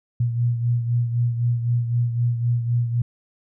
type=beating tone pair; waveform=sine; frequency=118.9 / 122.8 Hz; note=A#2 / B2; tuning=+35 / -9 cents; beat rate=3.9 Hz; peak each=-19 / -27 dBFS; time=0.2-3.02 s; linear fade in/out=5 ms; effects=none